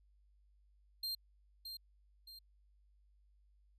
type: tone with echo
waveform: 45% pulse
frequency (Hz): 4186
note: C8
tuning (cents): 0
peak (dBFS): -37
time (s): 1.03-1.15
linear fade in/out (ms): 5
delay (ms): 620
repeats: 2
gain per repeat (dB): -7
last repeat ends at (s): 2.39
effects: added 50 Hz sine -66 dBFS peak until 3.78 s + resampled to 32000 Hz